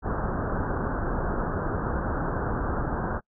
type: low-pass noise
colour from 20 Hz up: pink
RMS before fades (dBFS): -28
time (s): 0.02-3.21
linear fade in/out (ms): 50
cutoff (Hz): 1600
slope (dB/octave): 96
effects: noise-tail reverb RT60 0.1 s tail -26 dB re dry